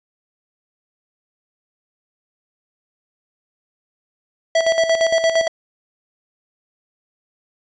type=tone with tremolo; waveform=square; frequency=656 Hz; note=E5; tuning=9 cents flat; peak=-13 dBFS; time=4.55-5.48 s; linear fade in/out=5 ms; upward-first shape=square; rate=8.7 Hz; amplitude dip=60%; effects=resampled to 16000 Hz + 9-bit